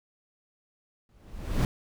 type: noise with exponential growth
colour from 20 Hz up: brown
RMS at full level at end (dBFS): -21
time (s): 1.09-1.65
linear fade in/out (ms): 1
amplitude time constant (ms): 120
effects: none